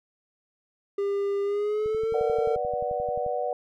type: tone with pitch glide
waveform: triangle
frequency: 400.5 to 454.8 Hz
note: G4 to A#4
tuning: +37 to -43 cents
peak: -22 dBFS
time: 0.98-2.56 s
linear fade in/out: 5 ms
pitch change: +220 cents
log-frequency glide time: 1.43-2.17 s
type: click train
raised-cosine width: 5 ms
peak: -31 dBFS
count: 17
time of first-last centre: 1.86-3.264 s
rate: 11.4 Hz
type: chord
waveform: sine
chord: B minor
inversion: none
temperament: equal with one note detuned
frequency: 488.5 / 587.3 / 740 Hz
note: B4 / D5 / F#5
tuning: -19 / 0 / 0 cents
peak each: -30 dBFS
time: 2.14-3.53 s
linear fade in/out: 2 ms
effects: none